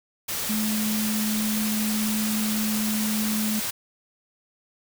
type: tone in noise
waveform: sine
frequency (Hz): 214.9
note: A3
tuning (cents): -41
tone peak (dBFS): -24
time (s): 0.49-3.6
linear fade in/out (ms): 10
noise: white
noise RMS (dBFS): -29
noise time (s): 0.28-3.71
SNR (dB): +2
effects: none